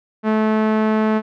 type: tone with low-pass filter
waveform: sawtooth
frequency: 217.1 Hz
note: A3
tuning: 23 cents flat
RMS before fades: -17 dBFS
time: 0.23-1.22 s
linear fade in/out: 50 ms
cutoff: 1600 Hz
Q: 0.88
effects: none

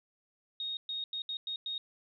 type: tone bursts at uneven times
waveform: sine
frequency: 3729 Hz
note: A#7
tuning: in tune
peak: -34 dBFS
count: 6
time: 0.6-0.77 / 0.89-1.04 / 1.13-1.22 / 1.29-1.37 / 1.47-1.56 / 1.66-1.78 s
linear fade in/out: 2 ms
effects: none

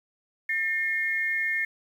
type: tone pair together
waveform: sine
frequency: 1802 / 2143 Hz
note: A6 / C7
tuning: +41 / +41 cents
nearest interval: minor third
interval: 300 cents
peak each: -27 dBFS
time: 0.49-1.65 s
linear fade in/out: 5 ms
effects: 9-bit

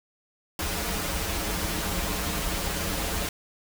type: noise with comb filter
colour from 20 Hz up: pink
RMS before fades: -29 dBFS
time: 0.59-3.29 s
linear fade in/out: 2 ms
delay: 8 ms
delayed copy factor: -1
effects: none

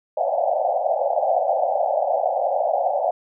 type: band-pass noise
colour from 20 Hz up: white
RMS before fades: -21 dBFS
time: 0.17-3.11 s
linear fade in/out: 5 ms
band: 540 to 800 Hz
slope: 96 dB/octave
effects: none

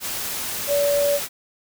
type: tone in noise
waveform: sine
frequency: 573 Hz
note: D5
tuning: 43 cents flat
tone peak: -17 dBFS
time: 0.67-1.2 s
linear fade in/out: 50 ms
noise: white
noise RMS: -28 dBFS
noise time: 0-1.29 s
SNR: +8 dB
effects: none

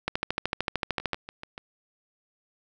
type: two click trains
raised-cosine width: 0.3 ms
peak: -10 / -22 dBFS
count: 15 / 5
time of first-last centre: 0.08-1.133 / 1-1.579 s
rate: 13.3 / 6.91 Hz
effects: none

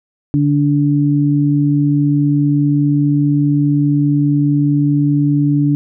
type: tone pair together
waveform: sine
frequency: 145.1 / 289.9 Hz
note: D3 / D4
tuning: -21 / -22 cents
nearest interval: octave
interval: 1199 cents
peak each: -13 dBFS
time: 0.34-5.75 s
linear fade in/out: 0 ms
effects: none

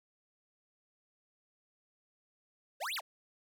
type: exponential two-way sweep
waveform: square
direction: up then down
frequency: 487.1 to 4895 to 487.1 Hz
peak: -36 dBFS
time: 2.8-3.01 s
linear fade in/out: 20 ms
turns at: 2.95 s
effects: none

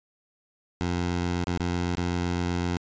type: tone with dropouts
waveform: 15% pulse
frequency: 87.9 Hz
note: F2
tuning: 12 cents sharp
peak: -19 dBFS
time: 0.81-2.77 s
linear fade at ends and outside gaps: 0 ms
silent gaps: 1.442-1.471 / 1.575-1.598 / 1.953-1.972 s
effects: resampled to 16000 Hz

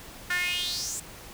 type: tone with high-pass filter sweep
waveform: sawtooth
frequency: 356.9 Hz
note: F4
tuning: 38 cents sharp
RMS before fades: -30 dBFS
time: 0.3-1 s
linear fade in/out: 5 ms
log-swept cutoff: 1600 to 8000 Hz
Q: 5.6
effects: pink hiss -45 dBFS RMS until 1.33 s

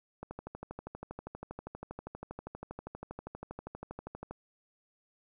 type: click train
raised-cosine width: 1 ms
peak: -27 dBFS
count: 52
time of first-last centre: 0.23-4.31 s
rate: 12.5 Hz
effects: none

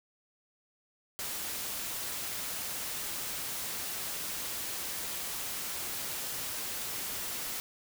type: noise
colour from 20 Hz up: white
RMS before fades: -37 dBFS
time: 1.19-7.6 s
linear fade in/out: 0 ms
effects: none

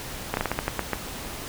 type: slowing click train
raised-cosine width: 0.5 ms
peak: -9 dBFS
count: 9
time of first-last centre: 0.34-0.933 s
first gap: 31 ms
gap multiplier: 1.24
effects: pink hiss -36 dBFS RMS until 1.48 s

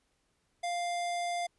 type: tone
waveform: square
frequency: 698.5 Hz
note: F5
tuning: in tune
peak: -32 dBFS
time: 0.63-1.47 s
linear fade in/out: 10 ms
effects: pink hiss -75 dBFS RMS until 1.58 s + resampled to 24000 Hz

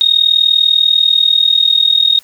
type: tone with amplitude modulation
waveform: sine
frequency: 3729 Hz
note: A#7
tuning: in tune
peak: -4 dBFS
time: 0.01-2.19 s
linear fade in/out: 0 ms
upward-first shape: sine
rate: 40.2 Hz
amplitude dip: 85%
effects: white hiss -45 dBFS RMS until 2.23 s

